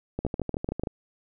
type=two click trains; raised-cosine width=2 ms; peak=-14 / -16 dBFS; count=5 / 10; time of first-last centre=0.25-0.836 / 0.19-0.872 s; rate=6.83 / 13.2 Hz; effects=none